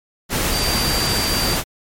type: tone in noise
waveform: sine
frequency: 4700 Hz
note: D8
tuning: 1 cent sharp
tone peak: -22 dBFS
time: 0.5-1.58 s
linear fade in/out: 50 ms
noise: pink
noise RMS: -20 dBFS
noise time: 0.29-1.64 s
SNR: -5 dB
effects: MP3 64 kbps